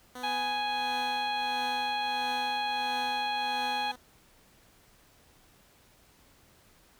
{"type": "tone with tremolo", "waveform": "10% pulse", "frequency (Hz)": 250, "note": "B3", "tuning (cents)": 21, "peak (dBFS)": -29, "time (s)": [0.15, 3.96], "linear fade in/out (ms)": 5, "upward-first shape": "triangle", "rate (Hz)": 1.5, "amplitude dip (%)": 65}
{"type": "harmonic tone", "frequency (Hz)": 830.6, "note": "G#5", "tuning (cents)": 0, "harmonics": [1, 2, 3, 4, 5], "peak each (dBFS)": [-30, -39, -38, -38, -40], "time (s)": [0.23, 3.92], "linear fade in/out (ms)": 10}
{"effects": ["pink hiss -61 dBFS RMS until 6.99 s"]}